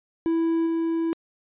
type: tone with level steps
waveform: triangle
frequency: 329.6 Hz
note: E4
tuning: in tune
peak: -18 / -20 dBFS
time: 0.26-1.13 s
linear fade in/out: 0 ms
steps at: 0.66 s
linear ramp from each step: 10 ms
effects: resampled to 8000 Hz